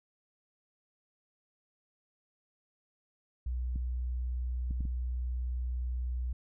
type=tone; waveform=sine; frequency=61.74 Hz; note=B1; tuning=in tune; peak=-31 dBFS; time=3.46-6.33 s; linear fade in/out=5 ms
type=clicks; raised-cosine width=5 ms; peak=-28 dBFS; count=4; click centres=3.759 / 4.709 / 4.807 / 4.853 s
effects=none